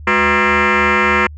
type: tone with frequency modulation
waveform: sine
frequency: 365.5 Hz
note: F#4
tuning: 21 cents flat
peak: -9 dBFS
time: 0.07-1.27 s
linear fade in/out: 5 ms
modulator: 287 Hz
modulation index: 7.3
effects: tanh soft clip ceiling -7 dBFS + added 75 Hz sine -30 dBFS peak until 1.37 s